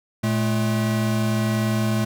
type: tone pair together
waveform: square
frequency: 114 / 215.5 Hz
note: A#2 / A3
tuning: -38 / -36 cents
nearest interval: major seventh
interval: 1102 cents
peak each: -23 dBFS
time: 0.23-2.05 s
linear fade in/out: 10 ms
effects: none